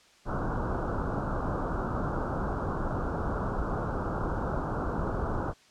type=low-pass noise; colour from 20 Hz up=pink; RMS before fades=-31 dBFS; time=0.25-5.54 s; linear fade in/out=50 ms; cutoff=1500 Hz; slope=96 dB/octave; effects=white hiss -59 dBFS RMS until 5.7 s + low-pass 6000 Hz 12 dB/octave